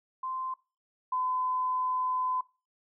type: tone pair in turn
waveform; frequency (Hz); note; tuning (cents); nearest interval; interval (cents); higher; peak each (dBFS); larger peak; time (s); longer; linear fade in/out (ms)
sine; 1038 / 1016.1; C6 / B5; -14 / +49; unison; 37; first; -32 / -27; second; 0.23-0.54 / 1.12-2.41; second; 5
effects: noise-tail reverb RT60 0.3 s tail -20 dB re dry